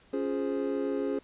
triangle chord, Db major seventh, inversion none, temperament equal, 277.2 / 349.2 / 415.3 / 523.3 Hz, Db4 / F4 / Ab4 / C5, 0 / 0 / 0 / 0 cents, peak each -30 / -35 / -30 / -34 dBFS, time 0.13-1.19 s, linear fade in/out 5 ms, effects pink hiss -60 dBFS RMS until 1.23 s + resampled to 8000 Hz

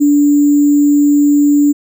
sine tone with sample-and-hold, 290 Hz, D4, 22 cents flat, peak -6 dBFS, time 0-1.73 s, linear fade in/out 20 ms, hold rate 7350 Hz, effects none

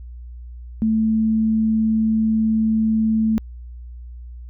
sine tone, 220.4 Hz, A3, 3 cents sharp, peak -15 dBFS, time 0.82-3.38 s, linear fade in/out 0 ms, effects added 60 Hz sine -33 dBFS peak until 4.49 s

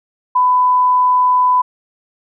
sine tone, 1000 Hz, B5, 21 cents sharp, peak -9 dBFS, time 0.35-1.62 s, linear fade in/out 10 ms, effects none

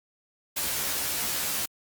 white noise with comb filter, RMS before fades -29 dBFS, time 0.56-1.66 s, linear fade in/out 10 ms, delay 14 ms, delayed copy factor +0.9, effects Opus 48 kbps

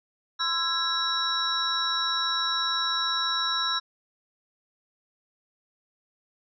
sine tone cluster, 1034 / 1339 / 1653 / 3882 / 5480 Hz, C6 / E6 / G#6 / B7 / F8, -21 / +27 / -9 / -31 / -34 cents, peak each -34 / -30 / -34 / -27 / -33 dBFS, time 0.39-3.8 s, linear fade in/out 20 ms, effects none

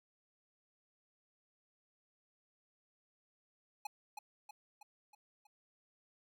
square tone with echo, 840 Hz, G#5, 19 cents sharp, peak -39 dBFS, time 3.85-3.87 s, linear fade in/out 5 ms, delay 320 ms, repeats 5, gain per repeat -5 dB, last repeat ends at 5.47 s, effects none

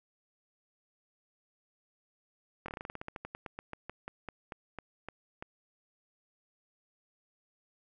slowing click train, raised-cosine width 0.5 ms, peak -25 dBFS, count 24, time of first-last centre 2.66-5.425 s, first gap 23 ms, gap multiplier 1.13, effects none

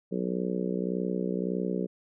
harmonic tone, 61.74 Hz, B1, in tune, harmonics 3 / 4 / 5 / 6 / 7 / 8 / 9, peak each -31 / -36 / -37 / -36 / -34 / -39 / -42 dBFS, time 0.11-1.87 s, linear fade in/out 20 ms, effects none

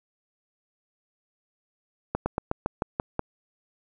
slowing click train, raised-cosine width 1 ms, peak -11 dBFS, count 8, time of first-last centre 2.15-3.194 s, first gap 110 ms, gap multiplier 1.1, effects none

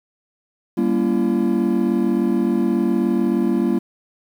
triangle chord, G diminished seventh, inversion none, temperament just, 196 / 235.2 / 282.2 / 338.7 Hz, G3 / Bb3 / Db4 / Fb4, 0 / +16 / +31 / +47 cents, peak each -20 / -18 / -23 / -19 dBFS, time 0.77-3.79 s, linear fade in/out 10 ms, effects 8-bit

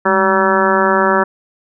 harmonic tone with a mistuned harmonic, 191.1 Hz, G3, 44 cents flat, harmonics 1 / 2 / 3 / 4 / 5 / 6 / 7 / 8 / 9, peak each -20 / -17 / -18 / -23 / -17 / -21 / -18 / -22 / -20 dBFS, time 0.05-1.24 s, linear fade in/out 10 ms, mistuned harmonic 1, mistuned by +100 cents, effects none

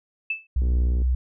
sine tone with exponential decay, 2630 Hz, E7, 5 cents flat, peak -20 dBFS, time 0.3-0.47 s, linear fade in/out 5 ms, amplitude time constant 36 ms
sine tone, 63 Hz, B1, 35 cents sharp, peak -18 dBFS, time 0.56-1.15 s, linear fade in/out 5 ms
click train, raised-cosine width 3 ms, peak -23 dBFS, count 25, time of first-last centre 0.62-1.019 s, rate 60.2 Hz
effects none

